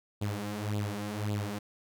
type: tone with flanger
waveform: sawtooth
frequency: 103.83 Hz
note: G#2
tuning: in tune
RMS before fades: -34 dBFS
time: 0.21-1.59 s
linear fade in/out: 10 ms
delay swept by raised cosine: 0.25 to 5.95 ms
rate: 1.8 Hz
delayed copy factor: +0.75
effects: none